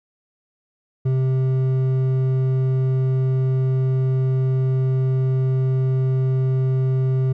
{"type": "tone with hard clipping", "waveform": "triangle", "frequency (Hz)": 130.81, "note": "C3", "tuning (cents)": 0, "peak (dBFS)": -18, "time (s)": [1.05, 7.33], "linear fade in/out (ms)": 10, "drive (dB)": 10, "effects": []}